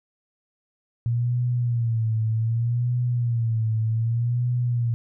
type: tone with vibrato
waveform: sine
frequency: 116.54 Hz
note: A#2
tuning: in tune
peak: -20 dBFS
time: 1.06-4.94 s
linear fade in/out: 0 ms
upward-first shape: sine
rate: 0.65 Hz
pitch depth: 91 cents each way
effects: none